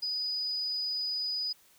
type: tone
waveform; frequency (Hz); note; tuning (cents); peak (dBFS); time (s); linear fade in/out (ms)
sine; 4962; D#8; -6; -30; 0.02-1.53; 10
effects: white hiss -62 dBFS RMS until 1.78 s